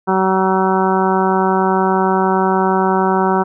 harmonic tone, 189.3 Hz, F#3, 40 cents sharp, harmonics 1 / 2 / 3 / 4 / 5 / 6 / 7 / 8, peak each -18 / -17 / -26 / -19 / -18 / -26 / -23 / -28 dBFS, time 0.07-3.44 s, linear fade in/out 20 ms, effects none

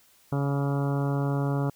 harmonic tone with a mistuned harmonic, 140.3 Hz, C#3, 21 cents sharp, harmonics 1 / 2 / 3 / 4 / 5 / 6 / 7 / 8 / 9 / 10, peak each -25 / -31 / -35 / -37 / -39 / -41 / -42 / -43 / -44 / -45 dBFS, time 0.32-1.7 s, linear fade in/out 5 ms, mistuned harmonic 8, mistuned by +38 cents, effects white hiss -60 dBFS RMS until 1.75 s

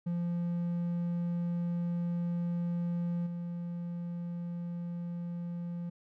triangle tone with level steps, 172.8 Hz, F3, 18 cents flat, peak -28 / -33 dBFS, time 0.06-5.9 s, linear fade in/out 10 ms, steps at 3.26 s, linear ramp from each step 10 ms, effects none

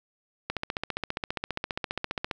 click train, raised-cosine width 0.3 ms, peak -13 dBFS, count 28, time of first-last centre 0.5-2.312 s, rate 14.9 Hz, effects none

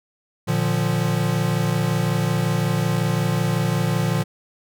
square chord, Bb major, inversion none, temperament equal with one note detuned, 116.54 / 149.14 / 174.61 Hz, Bb2 / D3 / F3, 0 / +27 / 0 cents, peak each -24 dBFS, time 0.47-4.24 s, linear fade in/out 20 ms, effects none

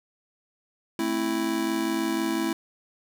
square chord, A minor, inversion none, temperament just, 220 / 264 / 330 Hz, A3 / C4 / E4, 0 / +16 / +2 cents, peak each -32 / -32 / -27 dBFS, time 0.99-2.53 s, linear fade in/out 2 ms, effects none

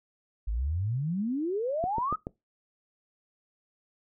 sine exponential sweep, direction up, 49 to 1303 Hz, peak -27 dBFS, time 0.47-2.16 s, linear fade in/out 10 ms
click train, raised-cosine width 2 ms, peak -20 dBFS, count 4, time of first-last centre 1.84-2.269 s, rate 6.99 Hz
effects noise-tail reverb RT60 0.2 s tail -21 dB re dry

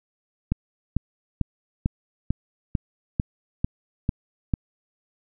click train, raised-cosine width 5 ms, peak -9 dBFS, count 10, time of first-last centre 0.52-4.538 s, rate 2.24 Hz, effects none

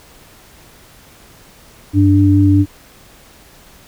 sine tone pair together, 96.22 / 293.7 Hz, G2 / D4, -32 / 0 cents, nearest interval octave + perfect fifth, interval 1932 cents, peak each -10 dBFS, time 1.93-2.66 s, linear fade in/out 50 ms, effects pink hiss -44 dBFS RMS until 3.87 s

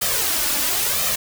white noise with flanger, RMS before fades -21 dBFS, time 0.01-1.16 s, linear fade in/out 10 ms, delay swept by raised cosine 1.6 to 3.5 ms, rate 0.97 Hz, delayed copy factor +0.65, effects none

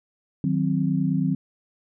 sine chord, C diminished, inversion first, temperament equal, 155.56 / 185 / 261.6 Hz, Eb3 / Gb3 / C4, 0 / 0 / 0 cents, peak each -24 / -24 / -25 dBFS, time 0.44-1.35 s, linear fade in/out 2 ms, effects none

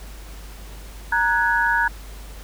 sine tone cluster, 931 / 1473 / 1671 Hz, A#5 / F#6 / G#6, -2 / -8 / +10 cents, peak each -21 dBFS, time 1.12-1.88 s, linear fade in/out 5 ms, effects added 50 Hz sine -36 dBFS peak until 2.43 s + pink hiss -44 dBFS RMS until 2.43 s

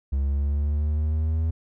triangle linear sweep, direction up, 67.9 to 81.2 Hz, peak -19 dBFS, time 0.12-1.51 s, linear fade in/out 10 ms, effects none

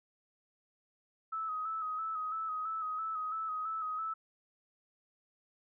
sine tone with vibrato, 1284 Hz, E6, 46 cents flat, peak -34 dBFS, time 1.32-4.14 s, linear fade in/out 10 ms, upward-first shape square, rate 3 Hz, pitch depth 35 cents each way, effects none

